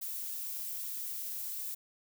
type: noise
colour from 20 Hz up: violet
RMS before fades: -39 dBFS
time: 0.01-1.75 s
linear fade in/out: 10 ms
effects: none